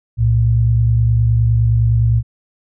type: tone pair together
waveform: sine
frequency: 64 / 113.71 Hz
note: C2 / A#2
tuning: -38 / -43 cents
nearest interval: minor seventh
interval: 995 cents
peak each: -17 / -11 dBFS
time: 0.17-2.23 s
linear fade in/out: 50 ms
effects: none